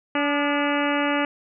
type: harmonic tone with a mistuned harmonic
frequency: 287.9 Hz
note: D4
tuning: 34 cents flat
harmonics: 1 / 2 / 3 / 4 / 5 / 6 / 7 / 8 / 9 / 10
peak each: -24 / -27 / -29 / -30 / -31 / -32 / -32 / -33 / -34 / -34 dBFS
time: 0.15-1.25 s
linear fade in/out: 2 ms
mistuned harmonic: 4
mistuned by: +61 cents
effects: none